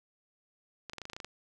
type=clicks; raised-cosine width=0.2 ms; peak=-24 dBFS; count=10; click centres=0.897 / 0.934 / 0.983 / 1.017 / 1.054 / 1.099 / 1.133 / 1.165 / 1.202 / 1.246 s; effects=none